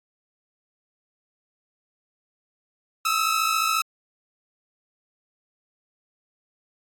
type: tone pair together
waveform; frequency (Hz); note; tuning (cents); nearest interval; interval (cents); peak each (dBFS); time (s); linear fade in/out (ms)
sawtooth; 1274 / 1328.3; D#6 / E6; +41 / +13; minor second; 72; -20; 3.05-3.82; 5
effects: AAC 64 kbps